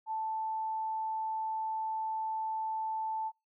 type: tone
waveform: sine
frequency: 880 Hz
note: A5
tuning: in tune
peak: -32 dBFS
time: 0.06-3.32 s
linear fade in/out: 50 ms
effects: noise-tail reverb RT60 0.2 s tail -23 dB re dry